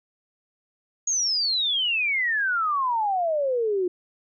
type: exponential sweep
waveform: sine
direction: down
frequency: 6720 to 350.2 Hz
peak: -21 dBFS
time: 1.07-3.88 s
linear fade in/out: 5 ms
effects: none